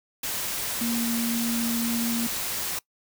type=tone in noise; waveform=sine; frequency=233.1 Hz; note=A#3; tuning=in tune; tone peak=-25 dBFS; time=0.81-2.27 s; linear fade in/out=5 ms; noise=white; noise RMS=-30 dBFS; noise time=0.23-2.79 s; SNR=+2 dB; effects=noise-tail reverb RT60 0.1 s tail -22 dB re dry